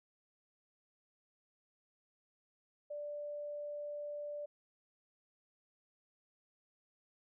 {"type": "tone", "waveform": "sine", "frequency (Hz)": 587.3, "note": "D5", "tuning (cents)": 0, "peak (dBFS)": -40, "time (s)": [2.9, 4.46], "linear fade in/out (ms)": 10, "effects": []}